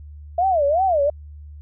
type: tone with vibrato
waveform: sine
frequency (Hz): 659.3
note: E5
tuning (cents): 0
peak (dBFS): -15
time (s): 0.38-1.1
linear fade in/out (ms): 5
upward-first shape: sine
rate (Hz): 2.7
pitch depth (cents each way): 280
effects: added 74 Hz sine -36 dBFS peak until 1.61 s